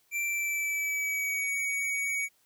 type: tone with pitch glide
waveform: square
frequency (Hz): 2349 to 2248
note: D7 to C#7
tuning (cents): 0 to +24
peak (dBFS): -29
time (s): 0.11-2.29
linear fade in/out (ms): 50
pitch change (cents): -76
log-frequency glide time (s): 0.25-1.48
effects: white hiss -68 dBFS RMS until 2.45 s